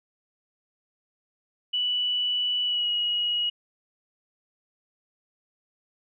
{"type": "tone with pitch glide", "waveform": "sine", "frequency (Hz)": [2960, 2901], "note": ["F#7", "F#7"], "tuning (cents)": [0, -35], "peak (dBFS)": -23, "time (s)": [1.73, 3.5], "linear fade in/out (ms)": 10, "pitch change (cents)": -35, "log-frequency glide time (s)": [2.64, 2.88], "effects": []}